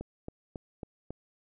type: click train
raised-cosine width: 2 ms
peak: -25 dBFS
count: 5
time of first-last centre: 0.01-1.106 s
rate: 3.65 Hz
effects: none